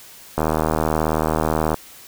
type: click train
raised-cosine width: 1 ms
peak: -5 dBFS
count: 108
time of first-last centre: 0.38-1.743 s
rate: 78.5 Hz
effects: white hiss -43 dBFS RMS until 2.07 s